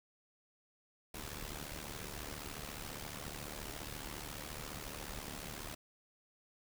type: noise with amplitude modulation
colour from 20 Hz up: pink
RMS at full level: -42 dBFS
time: 1.14-5.75 s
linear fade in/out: 5 ms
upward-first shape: sine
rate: 74.4 Hz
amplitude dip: 75%
effects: none